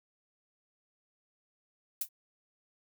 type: noise with exponential decay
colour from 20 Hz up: violet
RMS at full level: -26 dBFS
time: 2.01-2.09 s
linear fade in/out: 5 ms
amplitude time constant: 16 ms
effects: none